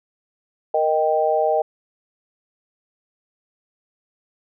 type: chord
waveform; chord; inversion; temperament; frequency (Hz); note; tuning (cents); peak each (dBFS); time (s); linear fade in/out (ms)
sine; Eb major; second; equal; 466.2 / 622.3 / 784; Bb4 / Eb5 / G5; 0 / 0 / 0; -22 / -19 / -21; 0.74-1.62; 5
effects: none